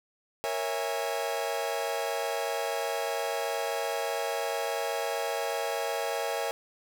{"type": "chord", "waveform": "40% pulse", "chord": "A# half-diminished seventh", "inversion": "none", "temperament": "equal with one note detuned", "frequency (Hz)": [466.2, 554.4, 659.3, 820.1], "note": ["A#4", "C#5", "E5", "G#5"], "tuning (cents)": [0, 0, 0, -22], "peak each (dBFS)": -34, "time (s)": [0.44, 6.51], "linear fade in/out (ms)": 0, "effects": []}